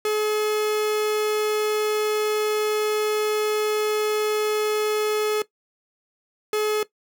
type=tone pair in turn; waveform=45% pulse; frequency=425.8 / 425.8 Hz; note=G#4 / G#4; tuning=+43 / +43 cents; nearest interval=unison; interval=0 cents; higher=neither; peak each=-20 dBFS; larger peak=neither; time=0.05-5.42 / 6.53-6.83 s; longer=first; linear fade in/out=2 ms; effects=noise-tail reverb RT60 0.1 s tail -17 dB re dry